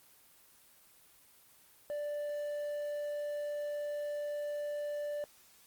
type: tone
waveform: triangle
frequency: 587.3 Hz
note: D5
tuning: in tune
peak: -33 dBFS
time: 1.9-5.24 s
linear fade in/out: 0 ms
effects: white hiss -62 dBFS RMS until 5.66 s + Opus 24 kbps